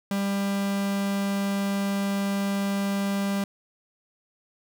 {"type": "tone", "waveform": "45% pulse", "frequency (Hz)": 198.5, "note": "G3", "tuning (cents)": 22, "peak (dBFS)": -24, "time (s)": [0.11, 3.44], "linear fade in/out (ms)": 2, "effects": []}